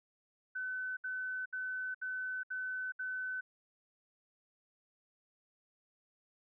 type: tone bursts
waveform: sine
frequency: 1513 Hz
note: F#6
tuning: 38 cents sharp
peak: -36 dBFS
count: 6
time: 0.55-3.41 s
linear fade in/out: 10 ms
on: 420 ms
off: 68 ms
effects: none